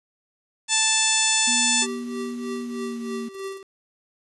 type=harmonic tone; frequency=880 Hz; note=A5; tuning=in tune; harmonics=1 / 2 / 3 / 4 / 5 / 6 / 7 / 8 / 9 / 10; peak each=-30 / -30 / -26 / -25 / -30 / -29 / -28 / -25 / -28 / -28 dBFS; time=0.68-1.87 s; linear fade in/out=50 ms
type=tone with pitch glide; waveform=sine; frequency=240.7 to 231.6 Hz; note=B3 to A#3; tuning=-44 to -11 cents; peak=-29 dBFS; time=1.47-3.29 s; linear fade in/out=10 ms; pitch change=-67 cents; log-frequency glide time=2.61-3.12 s
type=tone with tremolo; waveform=square; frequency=388.6 Hz; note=G4; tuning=15 cents flat; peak=-29 dBFS; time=1.82-3.63 s; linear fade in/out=2 ms; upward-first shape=triangle; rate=3.2 Hz; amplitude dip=85%
effects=resampled to 24000 Hz + 8-bit